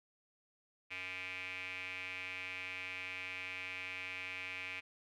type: tone with band-pass filter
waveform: square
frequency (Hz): 92.5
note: F#2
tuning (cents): 0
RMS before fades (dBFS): -44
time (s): 0.9-4.81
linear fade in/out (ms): 20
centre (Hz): 2400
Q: 7.6
effects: none

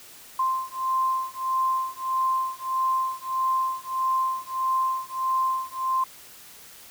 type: beating tone pair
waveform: sine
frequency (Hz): 1045 / 1046.6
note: C6 / C6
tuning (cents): -2 / 0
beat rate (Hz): 1.6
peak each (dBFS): -26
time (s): 0.39-6.04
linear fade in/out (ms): 5
effects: white hiss -47 dBFS RMS until 6.9 s

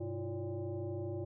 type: tone with frequency modulation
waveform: sine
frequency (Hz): 126.7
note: B2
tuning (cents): +45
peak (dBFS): -36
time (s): 0-1.25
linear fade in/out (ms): 10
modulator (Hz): 226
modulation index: 1.8
effects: none

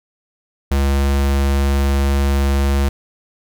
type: tone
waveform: square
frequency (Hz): 69.3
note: C#2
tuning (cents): 0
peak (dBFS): -14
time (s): 0.71-2.89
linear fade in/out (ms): 5
effects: none

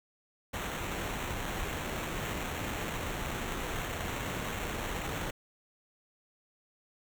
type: noise with sample-and-hold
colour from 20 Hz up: pink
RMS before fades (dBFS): -36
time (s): 0.53-5.31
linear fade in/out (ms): 10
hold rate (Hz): 4900
effects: none

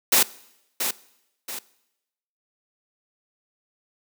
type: noise with echo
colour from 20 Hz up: white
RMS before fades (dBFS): -17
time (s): 0.12-0.23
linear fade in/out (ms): 5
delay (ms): 680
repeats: 2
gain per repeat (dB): -8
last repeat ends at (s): 1.59
effects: noise-tail reverb RT60 0.9 s tail -21 dB re dry + high-pass 200 Hz 12 dB/octave

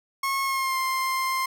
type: tone with pitch glide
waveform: 30% pulse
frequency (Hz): 1089 to 1051.3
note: C#6 to C6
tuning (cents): -31 to +8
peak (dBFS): -21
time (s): 0.23-1.46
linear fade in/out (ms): 5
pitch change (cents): -61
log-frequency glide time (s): 0.43-0.78
effects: none

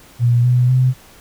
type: tone with pitch steps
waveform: sine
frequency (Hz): 120 / 124.09 / 128.32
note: B2 / B2 / C3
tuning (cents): -49 / +9 / -33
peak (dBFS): -10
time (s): 0.19-0.94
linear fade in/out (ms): 50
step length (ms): 250
effects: pink hiss -45 dBFS RMS until 1.2 s

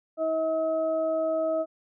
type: harmonic tone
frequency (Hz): 320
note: D#4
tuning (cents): +49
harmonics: 1 / 2 / 4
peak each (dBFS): -33 / -24 / -39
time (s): 0.17-1.66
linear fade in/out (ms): 50
effects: none

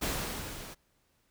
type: noise with level ramp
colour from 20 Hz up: pink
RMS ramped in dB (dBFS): -31 to -46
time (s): 0.01-0.75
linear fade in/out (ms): 20
effects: pink hiss -72 dBFS RMS until 1.3 s

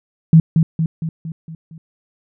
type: tone with echo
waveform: sine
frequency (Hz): 161.6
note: E3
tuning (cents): -34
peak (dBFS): -4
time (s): 0.33-0.4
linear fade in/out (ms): 2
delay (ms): 230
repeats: 6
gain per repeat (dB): -5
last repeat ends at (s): 1.78
effects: none

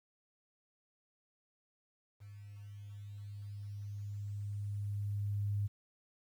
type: tone with level ramp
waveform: sine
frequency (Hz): 102.1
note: G#2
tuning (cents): -29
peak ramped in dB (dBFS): -49 to -31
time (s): 2.2-5.68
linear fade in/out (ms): 20
effects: 11-bit

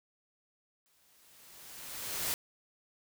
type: noise with exponential growth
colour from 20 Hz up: white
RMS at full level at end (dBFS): -32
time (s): 0.86-2.34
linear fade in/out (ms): 0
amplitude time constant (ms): 320
effects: none

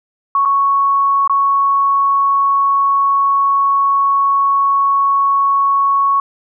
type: tone with dropouts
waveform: sine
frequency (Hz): 1108.7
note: C#6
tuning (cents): 0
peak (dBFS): -10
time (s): 0.35-6.2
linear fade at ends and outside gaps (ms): 2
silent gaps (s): 0.452-0.456 / 1.276-1.296
effects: none

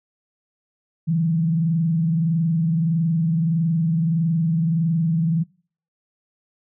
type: tone with frequency modulation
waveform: sine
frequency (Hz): 164.1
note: E3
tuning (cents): -8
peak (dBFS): -17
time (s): 1.07-5.44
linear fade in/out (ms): 20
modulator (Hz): 21.6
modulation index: 0.51
effects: noise-tail reverb RT60 0.5 s tail -26 dB re dry

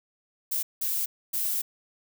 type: noise bursts at uneven times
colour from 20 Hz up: violet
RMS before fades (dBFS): -28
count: 3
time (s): 0.51-0.63 / 0.81-1.06 / 1.33-1.62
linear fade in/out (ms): 10
effects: none

